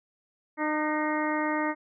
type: harmonic tone with a mistuned harmonic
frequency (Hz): 304.7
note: D#4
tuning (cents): -36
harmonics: 1 / 2 / 3 / 4 / 5 / 6 / 7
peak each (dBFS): -29 / -33 / -32 / -35 / -39 / -34 / -38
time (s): 0.57-1.75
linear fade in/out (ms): 50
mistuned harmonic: 6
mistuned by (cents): +38
effects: none